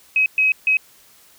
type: tone bursts at uneven times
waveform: sine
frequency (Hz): 2544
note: D#7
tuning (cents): +38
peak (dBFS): -13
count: 3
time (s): 0.16-0.26 / 0.38-0.52 / 0.67-0.77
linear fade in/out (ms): 2
effects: white hiss -51 dBFS RMS until 1.38 s